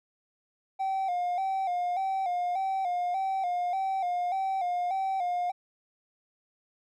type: tone with vibrato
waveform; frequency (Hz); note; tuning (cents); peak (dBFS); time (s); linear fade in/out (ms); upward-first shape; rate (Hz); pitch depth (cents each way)
triangle; 740; F#5; 0; -24; 0.79-5.52; 20; square; 1.7; 70
effects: tanh soft clip ceiling -21 dBFS